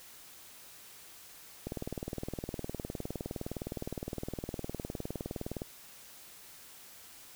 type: click train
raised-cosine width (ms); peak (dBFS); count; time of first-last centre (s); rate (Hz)
2; -23; 78; 1.67-5.619; 19.5
effects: white hiss -53 dBFS RMS until 7.35 s